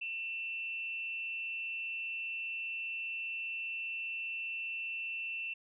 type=tone with frequency modulation; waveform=sine; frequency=2685 Hz; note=E7; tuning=31 cents sharp; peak=-36 dBFS; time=0.01-5.54 s; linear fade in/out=10 ms; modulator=230 Hz; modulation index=0.31; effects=none